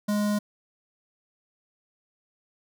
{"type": "tone with notch filter", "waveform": "square", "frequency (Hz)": 207.7, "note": "G#3", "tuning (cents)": 0, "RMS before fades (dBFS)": -25, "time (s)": [0.08, 0.39], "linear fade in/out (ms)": 10, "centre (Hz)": 2500, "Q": 1.3, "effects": []}